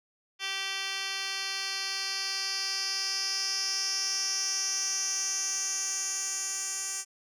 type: tone with band-pass filter sweep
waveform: 10% pulse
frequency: 388.7 Hz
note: G4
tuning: 15 cents flat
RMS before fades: -32 dBFS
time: 0.39-7.05 s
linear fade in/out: 50 ms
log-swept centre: 3700 to 7400 Hz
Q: 5.3
effects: none